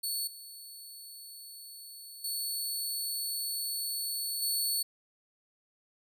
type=tone with level steps; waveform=15% pulse; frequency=4432 Hz; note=C#8; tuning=1 cent flat; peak=-25 / -39 / -26 / -22 dBFS; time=0.03-4.83 s; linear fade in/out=10 ms; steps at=0.27 / 2.24 / 4.42 s; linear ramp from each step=5 ms; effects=none